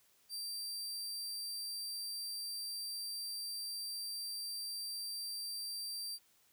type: tone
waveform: sawtooth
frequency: 4699 Hz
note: D8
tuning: in tune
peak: -37 dBFS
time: 0.29-6.19 s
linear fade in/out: 50 ms
effects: white hiss -70 dBFS RMS until 6.52 s